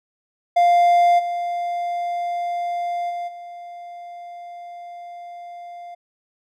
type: tone with level steps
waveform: triangle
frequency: 698.5 Hz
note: F5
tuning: in tune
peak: -10 / -20 / -23 / -32 dBFS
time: 0.56-5.95 s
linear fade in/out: 10 ms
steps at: 1.18 / 3.09 / 3.27 s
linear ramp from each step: 20 ms
effects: none